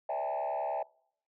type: tone with frequency modulation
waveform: sine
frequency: 723 Hz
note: F#5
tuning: 40 cents flat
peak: -29 dBFS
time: 0.09-0.83 s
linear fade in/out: 5 ms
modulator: 70 Hz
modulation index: 2.2
effects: noise-tail reverb RT60 0.7 s tail -26 dB re dry + tanh soft clip ceiling -28 dBFS